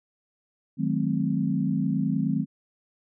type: chord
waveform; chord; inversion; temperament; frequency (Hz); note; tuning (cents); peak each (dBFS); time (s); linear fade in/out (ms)
sine; D# diminished seventh; none; equal with one note detuned; 155.56 / 185 / 215 / 261.6; D#3 / F#3 / A3 / C4; 0 / 0 / -40 / 0; -28; 0.77-2.46; 50
effects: none